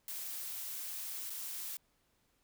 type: noise with dropouts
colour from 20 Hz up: blue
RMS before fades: -42 dBFS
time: 0.08-1.77 s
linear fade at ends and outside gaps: 2 ms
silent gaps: 1.298-1.302 s
effects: pink hiss -75 dBFS RMS until 2.43 s